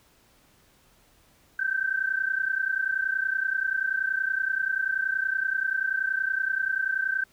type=tone pair together; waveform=sine; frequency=1537.5 / 1568 Hz; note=G6 / G6; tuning=-34 / 0 cents; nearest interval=unison; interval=34 cents; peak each=-27 dBFS; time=1.59-7.24 s; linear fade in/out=5 ms; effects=pink hiss -61 dBFS RMS until 7.32 s